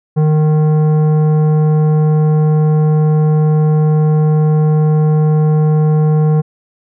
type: tone with tanh clipping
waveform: sine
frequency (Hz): 153.7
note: D#3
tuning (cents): -21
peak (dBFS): -10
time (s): 0.16-6.42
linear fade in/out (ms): 20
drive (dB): 12
effects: none